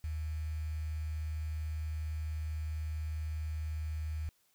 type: tone with quantisation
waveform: sine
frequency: 77.78 Hz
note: D#2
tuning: in tune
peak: -34 dBFS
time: 0.04-4.29 s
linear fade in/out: 0 ms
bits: 9
effects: white hiss -72 dBFS RMS until 4.54 s